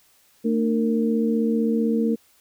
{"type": "tone cluster", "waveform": "sine", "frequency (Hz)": [225.9, 301.5, 461.3], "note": ["A3", "D4", "A#4"], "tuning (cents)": [46, 46, -18], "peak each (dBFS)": [-20, -27, -25], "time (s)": [0.44, 2.16], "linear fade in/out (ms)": 20, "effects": ["white hiss -59 dBFS RMS until 2.4 s"]}